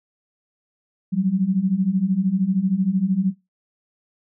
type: beating tone pair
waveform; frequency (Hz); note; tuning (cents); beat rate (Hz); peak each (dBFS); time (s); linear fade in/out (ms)
sine; 181 / 194; F#3 / G3; -38 / -18; 13; -20; 1.12-3.32; 20
effects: noise-tail reverb RT60 0.2 s tail -17 dB re dry